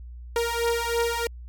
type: beating tone pair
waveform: sawtooth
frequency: 466.2 / 469.3 Hz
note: A#4 / A#4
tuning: 0 / +12 cents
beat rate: 3.1 Hz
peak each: -22 dBFS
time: 0.36-1.27 s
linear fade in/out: 2 ms
effects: added 60 Hz sine -37 dBFS peak until 1.48 s + MP3 96 kbps